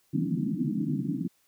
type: band-pass noise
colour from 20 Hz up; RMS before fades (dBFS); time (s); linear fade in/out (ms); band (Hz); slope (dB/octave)
pink; -29; 0.13-1.28; 10; 140 to 320; 96
effects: white hiss -68 dBFS RMS until 1.47 s